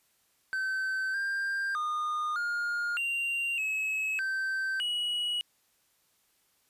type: tone with pitch steps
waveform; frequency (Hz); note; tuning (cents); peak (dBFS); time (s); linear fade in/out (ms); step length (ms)
triangle; 1539 / 1591 / 1222 / 1419 / 2770 / 2574 / 1553 / 2916; G6 / G6 / D#6 / F6 / F7 / E7 / G6 / F#7; -32 / +25 / -32 / +27 / -15 / -42 / -17 / -26; -27; 0.53-5.41; 0; 610
effects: white hiss -70 dBFS RMS until 6.69 s + resampled to 32000 Hz